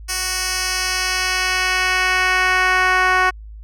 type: tone with band-pass filter sweep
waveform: 10% pulse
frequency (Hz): 370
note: F#4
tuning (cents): 0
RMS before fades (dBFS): -18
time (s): 0.08-3.31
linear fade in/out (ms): 20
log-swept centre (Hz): 7500 to 1300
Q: 0.93
effects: added 53 Hz sine -33 dBFS peak until 3.63 s